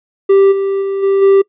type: tone with level steps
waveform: triangle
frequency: 392 Hz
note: G4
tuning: in tune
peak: -3 / -11 / -13 / -7 / -3 dBFS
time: 0.29-1.42 s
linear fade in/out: 10 ms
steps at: 0.51 / 0.81 / 1.02 / 1.21 s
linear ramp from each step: 20 ms
effects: noise-tail reverb RT60 0.1 s tail -23 dB re dry + resampled to 8000 Hz